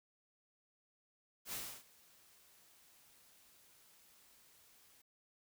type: noise with ADSR envelope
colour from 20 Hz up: white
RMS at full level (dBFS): -42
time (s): 1.45-5.02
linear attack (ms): 77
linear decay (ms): 300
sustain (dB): -24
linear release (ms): 9
effects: none